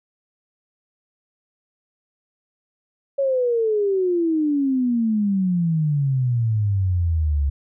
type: exponential sweep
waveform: sine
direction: down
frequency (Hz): 559 to 68.6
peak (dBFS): -17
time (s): 3.18-7.5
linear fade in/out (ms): 10
effects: none